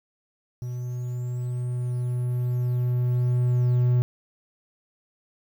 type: tone with level ramp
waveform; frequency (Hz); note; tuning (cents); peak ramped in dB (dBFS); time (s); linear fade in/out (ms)
triangle; 123.47; B2; 0; -27 to -15; 0.62-4.02; 0
effects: 9-bit